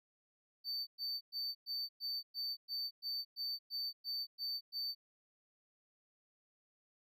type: tone bursts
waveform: triangle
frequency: 4563 Hz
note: C#8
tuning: 49 cents sharp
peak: -36 dBFS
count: 13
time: 0.64-4.95 s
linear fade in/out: 50 ms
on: 230 ms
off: 110 ms
effects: none